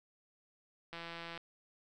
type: click train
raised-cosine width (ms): 0.3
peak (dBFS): -29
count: 76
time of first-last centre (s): 0.93-1.376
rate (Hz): 168
effects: none